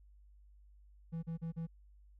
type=tone bursts; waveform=triangle; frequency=164.81 Hz; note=E3; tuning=in tune; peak=-35 dBFS; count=4; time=1.12-1.671 s; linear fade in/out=20 ms; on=110 ms; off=37 ms; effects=added 50 Hz sine -58 dBFS peak until 2.19 s